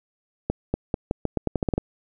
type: accelerating click train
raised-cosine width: 2 ms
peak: -9 dBFS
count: 12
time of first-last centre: 0.5-1.78 s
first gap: 240 ms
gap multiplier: 0.84
effects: none